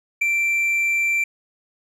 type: tone with ADSR envelope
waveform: triangle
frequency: 2349 Hz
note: D7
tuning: in tune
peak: -12 dBFS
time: 0.21-1.24 s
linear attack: 11 ms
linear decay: 4 ms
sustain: -4 dB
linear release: 4 ms
effects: resampled to 32000 Hz